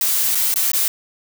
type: noise with dropouts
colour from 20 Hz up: blue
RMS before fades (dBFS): -18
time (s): 0.01-0.88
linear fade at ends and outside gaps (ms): 2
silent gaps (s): 0.349-0.353 / 0.541-0.559 / 0.718-0.733
effects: none